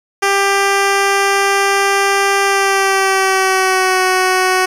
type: tone with pitch glide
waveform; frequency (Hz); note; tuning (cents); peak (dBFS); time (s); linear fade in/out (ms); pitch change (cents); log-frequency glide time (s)
10% pulse; 395.9 to 371.5; G4 to F#4; +17 to +7; -3; 0.22-4.66; 10; -110; 2.44-4.02
effects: low-pass 11000 Hz 12 dB/octave + 7-bit